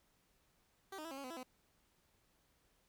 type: tone with pitch steps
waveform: 15% pulse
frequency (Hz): 388.2 / 308.6 / 330.2 / 269.6 / 277.7 / 254.5 / 332.9 / 254.6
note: G4 / D#4 / E4 / C#4 / C#4 / C4 / E4 / C4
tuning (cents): -17 / -14 / +3 / -48 / +3 / -48 / +17 / -47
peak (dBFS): -39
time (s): 0.92-1.432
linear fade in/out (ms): 5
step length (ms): 64
effects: pink hiss -75 dBFS RMS until 2.88 s